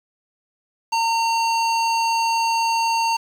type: tone with low-pass filter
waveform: square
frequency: 914 Hz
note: A#5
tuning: 34 cents flat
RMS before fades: -20 dBFS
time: 0.92-3.17 s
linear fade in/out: 10 ms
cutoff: 5700 Hz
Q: 1.6
effects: 7-bit